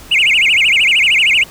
sine tone with vibrato, 2489 Hz, D#7, in tune, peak -6 dBFS, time 0.11-1.44 s, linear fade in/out 10 ms, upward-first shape sine, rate 13 Hz, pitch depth 300 cents each way, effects tanh soft clip ceiling -6 dBFS + pink hiss -37 dBFS RMS until 1.5 s

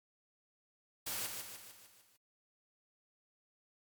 white noise with echo, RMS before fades -39 dBFS, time 1.06-1.27 s, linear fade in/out 10 ms, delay 150 ms, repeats 6, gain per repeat -5 dB, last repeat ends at 2.17 s, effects MP3 96 kbps

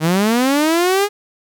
sawtooth linear sweep, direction up, 151.2 to 417 Hz, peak -9 dBFS, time 0-1.09 s, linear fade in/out 50 ms, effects none

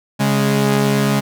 sawtooth tone pair together, 137.83 / 207.2 Hz, C#3 / G#3, -10 / -4 cents, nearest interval perfect fifth, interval 706 cents, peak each -13 / -12 dBFS, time 0.19-1.21 s, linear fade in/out 20 ms, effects none

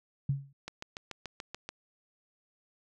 sine tone with exponential decay, 138.59 Hz, C#3, in tune, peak -23 dBFS, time 0.29-0.53 s, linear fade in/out 5 ms, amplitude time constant 52 ms
click train, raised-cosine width 0.2 ms, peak -22 dBFS, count 8, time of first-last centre 0.68-1.69 s, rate 6.93 Hz
effects none

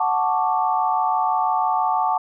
sine chord, D major seventh, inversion first, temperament equal, 740 / 880 / 1108.7 / 1174.7 Hz, F#5 / A5 / C#6 / D6, 0 / 0 / 0 / 0 cents, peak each -22 / -21 / -27 / -25 dBFS, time 0-2.18 s, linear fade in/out 5 ms, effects none

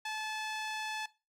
sawtooth tone with band-pass filter, 866 Hz, A5, 28 cents flat, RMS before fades -38 dBFS, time 0.05-1.06 s, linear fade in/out 5 ms, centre 2600 Hz, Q 0.66, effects noise-tail reverb RT60 0.3 s tail -19 dB re dry

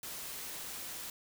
white noise, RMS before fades -43 dBFS, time 0.03-1.1 s, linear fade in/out 2 ms, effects none

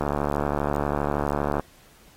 click train, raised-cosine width 1 ms, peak -10 dBFS, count 116, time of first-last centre 0.01-1.596 s, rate 72.5 Hz, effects pink hiss -55 dBFS RMS until 2.16 s + AAC 48 kbps

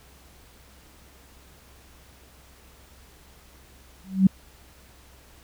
sine tone with exponential growth, 190.6 Hz, G3, 48 cents flat, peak -9 dBFS, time 4.04-4.27 s, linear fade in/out 5 ms, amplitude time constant 50 ms, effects added 65 Hz sine -54 dBFS peak until 5.43 s + pink hiss -54 dBFS RMS until 5.43 s

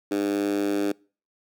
10% pulse tone with high-pass filter, 100.9 Hz, G#2, 49 cents flat, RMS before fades -25 dBFS, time 0.11-0.92 s, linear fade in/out 5 ms, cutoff 320 Hz, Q 4.2, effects noise-tail reverb RT60 0.4 s tail -26 dB re dry

